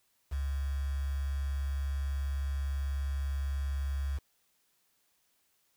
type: tone with quantisation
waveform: sine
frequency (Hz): 69.3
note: C#2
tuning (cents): 0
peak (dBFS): -30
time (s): 0.31-4.19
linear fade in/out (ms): 20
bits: 8
effects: white hiss -73 dBFS RMS until 5.76 s